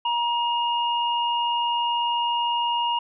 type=tone pair together; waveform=sine; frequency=948 / 2847 Hz; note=A#5 / F7; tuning=+29 / +33 cents; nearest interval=octave + perfect fifth; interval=1904 cents; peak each=-22 / -27 dBFS; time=0.05-2.99 s; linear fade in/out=5 ms; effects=none